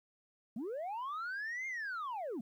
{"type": "linear two-way sweep", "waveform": "sine", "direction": "up then down", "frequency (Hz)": [199.4, 2140, 199.4], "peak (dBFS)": -35, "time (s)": [0.56, 2.41], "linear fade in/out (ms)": 5, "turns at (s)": 1.67, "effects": ["tanh soft clip ceiling -36 dBFS", "12-bit"]}